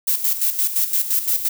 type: noise with tremolo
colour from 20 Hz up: violet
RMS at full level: -18 dBFS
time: 0.07-1.49 s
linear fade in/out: 10 ms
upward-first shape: square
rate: 5.8 Hz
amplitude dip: 65%
effects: none